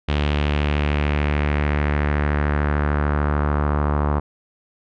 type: tone with low-pass filter sweep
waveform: sawtooth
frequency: 73.5 Hz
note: D2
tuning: 2 cents sharp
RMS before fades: -20 dBFS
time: 0.08-4.2 s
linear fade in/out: 10 ms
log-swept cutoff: 3200 to 1100 Hz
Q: 2.4
effects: none